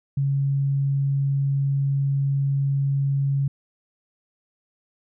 sine tone, 138.59 Hz, C#3, in tune, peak -19 dBFS, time 0.17-3.48 s, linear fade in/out 5 ms, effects none

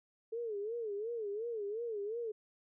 sine tone with vibrato, 436.8 Hz, A4, 13 cents flat, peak -36 dBFS, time 0.32-2.32 s, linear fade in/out 10 ms, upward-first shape sine, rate 2.8 Hz, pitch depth 150 cents each way, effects none

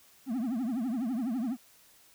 triangle tone with vibrato, 242.3 Hz, B3, 33 cents flat, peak -27 dBFS, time 0.26-1.57 s, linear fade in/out 50 ms, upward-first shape triangle, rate 12 Hz, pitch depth 250 cents each way, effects white hiss -60 dBFS RMS until 2.14 s

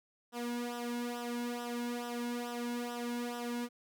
sawtooth tone with flanger, 240.2 Hz, B3, 48 cents flat, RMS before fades -38 dBFS, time 0.32-3.69 s, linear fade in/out 50 ms, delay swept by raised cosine 0.44 to 1.64 ms, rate 2.3 Hz, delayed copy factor -0.75, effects none

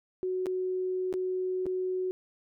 sine tone with dropouts, 370 Hz, F#4, in tune, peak -28 dBFS, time 0.23-2.11 s, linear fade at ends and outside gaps 0 ms, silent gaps 0.459-0.467 / 1.127-1.139 / 1.657-1.665 s, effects none

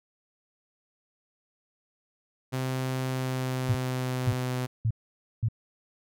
sawtooth tone with pitch glide, 130 to 126.59 Hz, C3 to B2, -11 to +43 cents, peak -24 dBFS, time 2.52-4.67 s, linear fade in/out 20 ms, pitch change -46 cents, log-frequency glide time 3.09-4.56 s
sine tone bursts, 112 Hz, A2, 31 cents sharp, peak -22 dBFS, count 4, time 3.69-5.486 s, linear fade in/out 5 ms, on 59 ms, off 520 ms
effects none

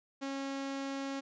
sawtooth tone, 273.5 Hz, C#4, 23 cents flat, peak -32 dBFS, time 0.21-1.21 s, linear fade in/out 20 ms, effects resampled to 16000 Hz

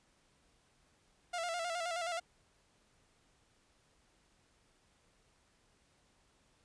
sawtooth tone with vibrato, 685 Hz, F5, 34 cents flat, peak -32 dBFS, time 1.33-2.2 s, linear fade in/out 10 ms, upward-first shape square, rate 9.5 Hz, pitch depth 56 cents each way, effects pink hiss -71 dBFS RMS until 6.64 s + resampled to 22050 Hz

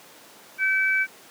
sine tone pair together, 1542.4 / 2297 Hz, G6 / D7, -28 / -39 cents, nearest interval perfect fifth, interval 689 cents, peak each -22 dBFS, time 0.58-1.07 s, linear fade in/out 50 ms, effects pink hiss -48 dBFS RMS until 1.3 s + high-pass 300 Hz 12 dB/octave

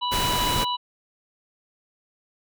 harmonic tone, 984 Hz, B5, 7 cents flat, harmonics 1 / 3 / 4, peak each -25 / -30 / -31 dBFS, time 0.01-0.77 s, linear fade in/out 20 ms
pink noise, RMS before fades -26 dBFS, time 0.11-0.65 s, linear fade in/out 20 ms
effects none

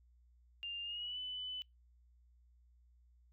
sine tone with pitch glide, 2800 to 3001 Hz, F7 to F#7, +4 to +24 cents, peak -40 dBFS, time 0.63-1.62 s, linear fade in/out 0 ms, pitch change +120 cents, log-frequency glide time 0.83-1.19 s, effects noise-tail reverb RT60 0.2 s tail -26 dB re dry + added 60 Hz sine -64 dBFS peak until 3.32 s

